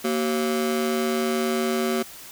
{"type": "ring-modulated tone", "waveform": "35% pulse", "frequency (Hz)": 306.9, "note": "D#4", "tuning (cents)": -24, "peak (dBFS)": -17, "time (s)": [0.04, 2.03], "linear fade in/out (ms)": 10, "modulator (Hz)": 74, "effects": ["white hiss -42 dBFS RMS until 2.31 s"]}